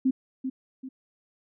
sine tone with echo, 261.6 Hz, C4, in tune, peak -19 dBFS, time 0.05-0.11 s, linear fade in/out 10 ms, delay 390 ms, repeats 2, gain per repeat -8 dB, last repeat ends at 0.89 s, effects none

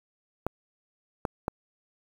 clicks, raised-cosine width 1 ms, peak -13 dBFS, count 3, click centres 0.466 / 1.252 / 1.481 s, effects 7-bit

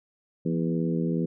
harmonic tone with a mistuned harmonic, 82 Hz, E2, 9 cents flat, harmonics 2 / 3 / 4 / 5 / 6, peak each -26 / -30 / -32 / -34 / -36 dBFS, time 0.45-1.26 s, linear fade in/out 10 ms, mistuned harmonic 2, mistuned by +58 cents, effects none

